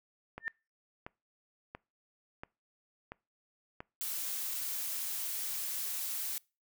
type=click train; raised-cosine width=0.5 ms; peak=-27 dBFS; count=6; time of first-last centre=0.38-3.805 s; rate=1.46 Hz
type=tone with exponential growth; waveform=sine; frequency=1800 Hz; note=A6; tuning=39 cents sharp; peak=-28 dBFS; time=0.4-0.48 s; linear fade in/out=0 ms; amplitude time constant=17 ms
type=noise; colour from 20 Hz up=blue; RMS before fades=-37 dBFS; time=4.01-6.38 s; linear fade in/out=0 ms
effects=noise-tail reverb RT60 0.3 s tail -25 dB re dry